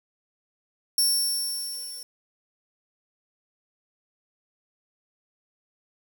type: tone with level ramp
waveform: 20% pulse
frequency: 5450 Hz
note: F8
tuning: 43 cents flat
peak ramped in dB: -13 to -32 dBFS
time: 0.98-2.03 s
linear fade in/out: 2 ms
effects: 8-bit